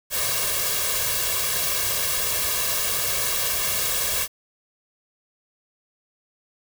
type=noise with comb filter; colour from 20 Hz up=white; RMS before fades=-24 dBFS; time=0.1-4.28 s; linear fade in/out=50 ms; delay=1.8 ms; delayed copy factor=+0.95; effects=none